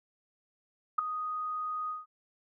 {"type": "tone with ADSR envelope", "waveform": "sine", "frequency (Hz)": 1244.5, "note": "D#6", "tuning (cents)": 0, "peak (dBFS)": -19, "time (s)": [0.98, 2.06], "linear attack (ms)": 9, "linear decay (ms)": 6, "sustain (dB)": -13, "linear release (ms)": 170, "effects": []}